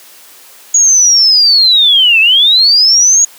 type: linear two-way sweep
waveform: sine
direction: down then up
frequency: 6740 to 2560 to 6740 Hz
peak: -4 dBFS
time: 0.74-3.25 s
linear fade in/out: 5 ms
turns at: 2.2 s
effects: white hiss -38 dBFS RMS until 3.38 s + high-pass 300 Hz 12 dB/octave